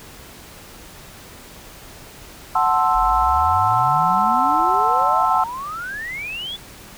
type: chord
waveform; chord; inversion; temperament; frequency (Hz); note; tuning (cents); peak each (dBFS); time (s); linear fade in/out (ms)
sine; F# half-diminished seventh; none; equal; 740 / 880 / 1046.5 / 1318.5; F#5 / A5 / C6 / E6; 0 / 0 / 0 / 0; -20; 2.55-5.44; 5
type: exponential sweep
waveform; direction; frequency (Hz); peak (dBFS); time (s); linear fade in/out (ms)
sine; up; 43.5 to 3522; -26; 2.94-6.57; 20
effects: pink hiss -41 dBFS RMS until 6.97 s